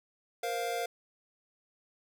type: chord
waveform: square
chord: Bb suspended second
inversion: none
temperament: equal with one note detuned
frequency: 469.1 / 523.3 / 698.5 Hz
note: Bb4 / C5 / F5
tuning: +11 / 0 / 0 cents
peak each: -37 / -40 / -35 dBFS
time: 0.43-0.86 s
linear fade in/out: 5 ms
effects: none